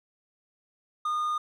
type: tone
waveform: triangle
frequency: 1222 Hz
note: D#6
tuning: 32 cents flat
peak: -24 dBFS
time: 1.05-1.38 s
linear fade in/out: 5 ms
effects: none